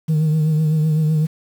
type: tone with vibrato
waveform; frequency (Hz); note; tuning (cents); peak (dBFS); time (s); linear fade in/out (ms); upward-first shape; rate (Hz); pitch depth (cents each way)
sine; 155.56; D#3; 0; -11; 0.08-1.27; 20; triangle; 7.9; 51
effects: tanh soft clip ceiling -13 dBFS + 7-bit